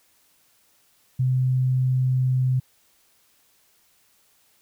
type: tone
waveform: sine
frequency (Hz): 128.6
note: C3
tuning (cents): -30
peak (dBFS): -18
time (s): 1.19-2.6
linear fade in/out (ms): 10
effects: white hiss -62 dBFS RMS until 4.61 s